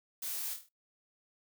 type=noise with echo; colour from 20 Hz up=blue; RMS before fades=-39 dBFS; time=0.22-0.54 s; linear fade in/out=5 ms; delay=25 ms; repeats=6; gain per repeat=-5 dB; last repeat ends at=0.69 s; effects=noise-tail reverb RT60 0.2 s tail -25 dB re dry